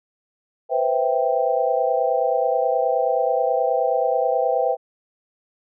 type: chord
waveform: sine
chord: C major seventh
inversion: third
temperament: equal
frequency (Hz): 493.9 / 523.3 / 659.3 / 784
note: B4 / C5 / E5 / G5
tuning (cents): 0 / 0 / 0 / 0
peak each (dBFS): -23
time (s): 0.69-4.77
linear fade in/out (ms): 50
effects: none